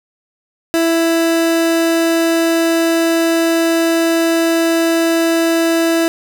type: tone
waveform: 30% pulse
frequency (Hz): 331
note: E4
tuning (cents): +7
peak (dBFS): -9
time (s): 0.74-6.08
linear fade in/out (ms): 0
effects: none